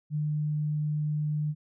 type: tone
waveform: sine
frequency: 150.7 Hz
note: D3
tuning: 45 cents sharp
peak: -26 dBFS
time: 0.1-1.55 s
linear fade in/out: 50 ms
effects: none